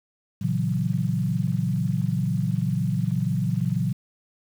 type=chord; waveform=sine; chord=F# dominant seventh; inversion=first; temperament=equal; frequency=116.54 / 138.59 / 164.81 / 185 Hz; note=A#2 / C#3 / E3 / F#3; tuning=0 / 0 / 0 / 0 cents; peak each=-27 dBFS; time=0.41-3.93 s; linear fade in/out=10 ms; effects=8-bit